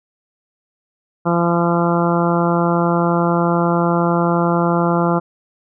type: harmonic tone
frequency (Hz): 171.2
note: F3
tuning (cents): -34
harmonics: 1 / 2 / 3 / 4 / 5 / 6 / 7 / 8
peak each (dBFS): -17 / -20 / -22 / -23 / -24 / -25 / -25 / -26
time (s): 1.25-5.2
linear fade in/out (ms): 20
effects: none